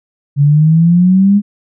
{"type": "exponential sweep", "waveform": "sine", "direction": "up", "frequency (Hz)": [140, 207.7], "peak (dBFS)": -5, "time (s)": [0.36, 1.42], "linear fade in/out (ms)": 50, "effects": []}